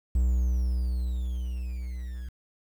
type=tone with level ramp; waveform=triangle; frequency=61.74 Hz; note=B1; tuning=in tune; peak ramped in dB=-18 to -32 dBFS; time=0.15-2.29 s; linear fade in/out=5 ms; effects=9-bit